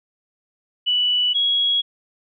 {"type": "tone pair in turn", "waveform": "sine", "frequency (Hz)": [2960, 3322], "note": ["F#7", "G#7"], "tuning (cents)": [0, 0], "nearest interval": "major second", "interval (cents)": 200, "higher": "second", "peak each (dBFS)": -16, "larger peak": "neither", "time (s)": [[0.86, 1.34], [1.34, 1.82]], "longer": "neither", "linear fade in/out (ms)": 20, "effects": []}